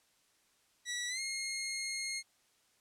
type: tone with pitch glide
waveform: 15% pulse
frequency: 1944 to 2145 Hz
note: B6 to C7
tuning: -28 to +42 cents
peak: -29 dBFS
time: 0.85-2.23 s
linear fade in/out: 50 ms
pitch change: +170 cents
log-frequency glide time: 1.08-1.21 s
effects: white hiss -71 dBFS RMS until 2.8 s + low-pass 10000 Hz 12 dB/octave